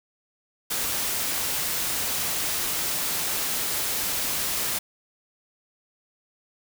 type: noise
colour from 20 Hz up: white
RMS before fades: -27 dBFS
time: 0.7-4.79 s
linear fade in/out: 10 ms
effects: none